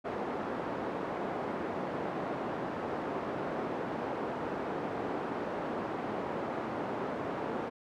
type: band-pass noise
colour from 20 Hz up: pink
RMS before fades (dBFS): -36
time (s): 0.04-7.7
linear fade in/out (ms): 20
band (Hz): 260 to 1000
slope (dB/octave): 12
effects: none